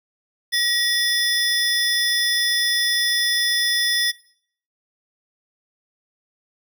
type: tone cluster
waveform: square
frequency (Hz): 1908 / 3485 / 5120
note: A#6 / A7 / D#8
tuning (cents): +40 / -17 / +49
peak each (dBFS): -23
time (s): 0.52-4.12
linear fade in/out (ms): 20
effects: noise-tail reverb RT60 0.6 s tail -22 dB re dry